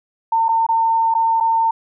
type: tone with dropouts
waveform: sine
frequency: 906 Hz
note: A#5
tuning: 50 cents flat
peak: -13 dBFS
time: 0.32-1.71 s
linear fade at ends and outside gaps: 5 ms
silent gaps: 0.484-0.489 / 0.666-0.688 / 1.141-1.149 / 1.402-1.407 s
effects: none